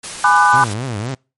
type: noise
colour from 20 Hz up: white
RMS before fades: -28 dBFS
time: 0.03-0.74 s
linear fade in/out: 10 ms
type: chord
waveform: sine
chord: G# half-diminished seventh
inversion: none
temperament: just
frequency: 830.6 / 996.7 / 1196.1 / 1495.1 Hz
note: G#5 / B5 / D6 / F#6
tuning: 0 / +16 / +31 / +18 cents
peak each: -14 dBFS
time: 0.24-0.64 s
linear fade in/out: 2 ms
type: tone with vibrato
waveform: sawtooth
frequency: 116.54 Hz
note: A#2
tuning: in tune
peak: -17 dBFS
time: 0.53-1.15 s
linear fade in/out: 10 ms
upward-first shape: triangle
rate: 3.9 Hz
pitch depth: 300 cents each way
effects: noise-tail reverb RT60 0.3 s tail -26 dB re dry + MP3 48 kbps